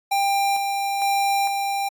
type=tone with tremolo; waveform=square; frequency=794 Hz; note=G5; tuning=22 cents sharp; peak=-19 dBFS; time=0.11-1.89 s; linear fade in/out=10 ms; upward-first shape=square; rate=1.1 Hz; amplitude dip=35%; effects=AAC 64 kbps